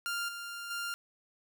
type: tone with level steps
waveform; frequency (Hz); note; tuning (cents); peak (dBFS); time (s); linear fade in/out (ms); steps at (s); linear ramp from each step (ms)
sawtooth; 1396.9; F6; 0; -29 / -36 / -31; 0.06-0.94; 0; 0.28 / 0.7; 10
effects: none